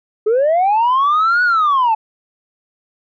sine linear two-way sweep, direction up then down, 411.8 to 1482 to 852 Hz, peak -9 dBFS, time 0.26-1.95 s, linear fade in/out 10 ms, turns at 1.43 s, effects tanh soft clip ceiling -9 dBFS

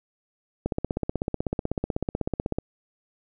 click train, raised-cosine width 2 ms, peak -12 dBFS, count 32, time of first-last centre 0.66-2.585 s, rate 16.1 Hz, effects none

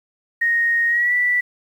sine tone with pitch glide, 1864.7 to 1965.3 Hz, A#6 to B6, 0 to -9 cents, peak -15 dBFS, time 0.41-1.41 s, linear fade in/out 10 ms, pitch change +91 cents, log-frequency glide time 0.88-1.13 s, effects 8-bit

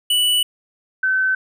square / sine tone pair in turn, 2960 / 1528.7 Hz, F#7 / G6, 0 / -44 cents, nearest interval major seventh, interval 1144 cents, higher first, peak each -15 dBFS, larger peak neither, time 0.1-0.43 / 1.03-1.35 s, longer first, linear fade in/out 5 ms, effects none

